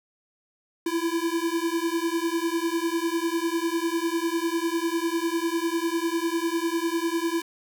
square beating tone pair, 329.6 / 339.6 Hz, E4 / F4, 0 / -48 cents, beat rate 10 Hz, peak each -28 dBFS, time 0.86-7.42 s, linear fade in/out 5 ms, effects 8-bit

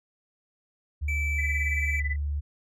sine tone with pitch glide, 73.5 to 72.61 Hz, D2 to D2, +2 to -19 cents, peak -26 dBFS, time 1.01-2.41 s, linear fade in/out 20 ms, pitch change -21 cents, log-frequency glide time 1.12-1.62 s
triangle tone, 2317 Hz, D7, 24 cents flat, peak -27 dBFS, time 1.08-2 s, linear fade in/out 5 ms
sine tone with tremolo, 1998 Hz, B6, 20 cents sharp, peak -27 dBFS, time 1.38-2.16 s, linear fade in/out 10 ms, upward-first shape sine, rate 18 Hz, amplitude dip 95%
effects none

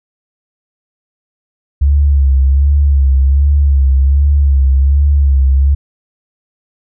sine tone with vibrato, 69.3 Hz, C#2, in tune, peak -6 dBFS, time 1.81-5.75 s, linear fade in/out 10 ms, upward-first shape sine, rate 1.3 Hz, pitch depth 64 cents each way, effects none

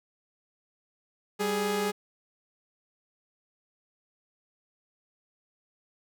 sawtooth tone pair together, 196.5 / 417 Hz, G3 / G#4, +4 / +7 cents, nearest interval octave + minor second, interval 1303 cents, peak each -28 / -24 dBFS, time 1.39-1.92 s, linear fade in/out 20 ms, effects none

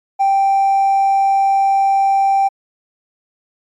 triangle tone with hard clipping, 784 Hz, G5, in tune, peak -10 dBFS, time 0.19-2.49 s, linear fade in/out 20 ms, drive 2 dB, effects MP3 96 kbps

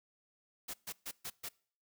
white noise bursts, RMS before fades -42 dBFS, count 5, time 0.68-1.49 s, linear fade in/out 10 ms, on 58 ms, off 130 ms, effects noise-tail reverb RT60 0.5 s tail -24 dB re dry

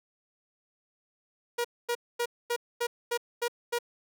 sawtooth tone bursts, 477 Hz, A#4, 40 cents sharp, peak -23 dBFS, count 8, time 1.58-3.788 s, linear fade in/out 10 ms, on 66 ms, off 240 ms, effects none

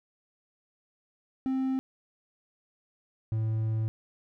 triangle tone pair in turn, 263.2 / 110.42 Hz, C4 / A2, +10 / +7 cents, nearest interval octave + minor third, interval 1503 cents, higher first, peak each -24 dBFS, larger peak neither, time 1.46-1.79 / 3.32-3.88 s, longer second, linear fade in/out 0 ms, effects none

